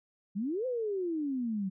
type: exponential two-way sweep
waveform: sine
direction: up then down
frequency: 184.5 to 523.3 to 184.5 Hz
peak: -30 dBFS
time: 0.35-1.7 s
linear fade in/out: 20 ms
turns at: 0.66 s
effects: none